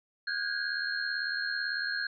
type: tone cluster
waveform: sine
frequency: 1450 / 1568 / 1646 / 4242 Hz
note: F#6 / G6 / G#6 / C8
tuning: -35 / 0 / -16 / +23 cents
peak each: -39 / -36 / -33 / -37 dBFS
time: 0.27-2.07 s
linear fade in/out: 5 ms
effects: none